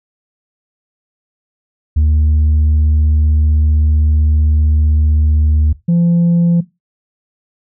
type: tone pair in turn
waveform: sine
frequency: 76.3 / 171.29 Hz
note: D#2 / F3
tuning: -33 / -33 cents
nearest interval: octave + major second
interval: 1400 cents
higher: second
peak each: -6 dBFS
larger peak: neither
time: 1.96-5.73 / 5.88-6.61 s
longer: first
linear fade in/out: 10 ms
effects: noise-tail reverb RT60 0.2 s tail -17 dB re dry + tanh soft clip ceiling -7 dBFS